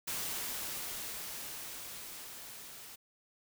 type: noise with level ramp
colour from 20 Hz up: white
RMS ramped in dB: -37 to -50 dBFS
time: 0.07-2.96 s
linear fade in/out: 10 ms
effects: none